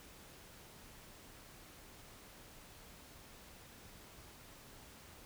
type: silence
effects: pink hiss -57 dBFS RMS until 5.25 s